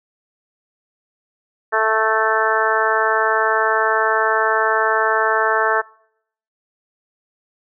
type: harmonic tone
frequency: 220 Hz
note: A3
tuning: in tune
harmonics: 2 / 3 / 4 / 5 / 6 / 7 / 8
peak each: -22 / -22 / -22 / -22 / -22 / -22 / -22 dBFS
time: 1.72-5.82 s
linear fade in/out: 20 ms
effects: noise-tail reverb RT60 0.7 s tail -25 dB re dry